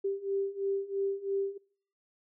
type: beating tone pair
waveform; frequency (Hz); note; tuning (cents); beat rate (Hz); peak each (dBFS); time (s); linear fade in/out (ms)
sine; 392 / 395; G4 / G4; 0 / +13; 3; -34 / -32; 0.04-1.58; 10
effects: noise-tail reverb RT60 0.6 s tail -26 dB re dry